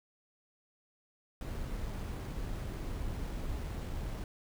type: noise with sample-and-hold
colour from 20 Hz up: brown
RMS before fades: -38 dBFS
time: 1.41-4.24 s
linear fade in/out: 2 ms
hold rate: 11025 Hz
effects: none